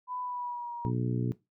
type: tone with pitch glide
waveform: sine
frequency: 997 to 949.8 Hz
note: B5 to A#5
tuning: +16 to +32 cents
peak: -34 dBFS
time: 0.07-0.92 s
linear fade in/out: 50 ms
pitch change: -84 cents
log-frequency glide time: 0.21-0.74 s
type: harmonic tone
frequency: 60.9 Hz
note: B1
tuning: 24 cents flat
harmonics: 2 / 3 / 4 / 5 / 6 / 7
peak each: -30 / -34 / -36 / -38 / -40 / -41 dBFS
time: 0.85-1.32 s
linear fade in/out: 0 ms
effects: noise-tail reverb RT60 0.2 s tail -17 dB re dry